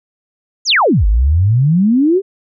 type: exponential two-way sweep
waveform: sine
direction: down then up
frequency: 7300 to 47.93 to 407.4 Hz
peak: -8 dBFS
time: 0.65-2.22 s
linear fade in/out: 50 ms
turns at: 1.06 s
effects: none